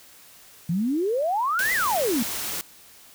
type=exponential two-way sweep; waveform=sine; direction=up then down; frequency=159.3 to 2065 to 214.1 Hz; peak=-21 dBFS; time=0.69-2.23 s; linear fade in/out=5 ms; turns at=1.73 s
type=noise; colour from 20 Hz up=white; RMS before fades=-30 dBFS; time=1.59-2.61 s; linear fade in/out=0 ms
effects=white hiss -50 dBFS RMS until 3.14 s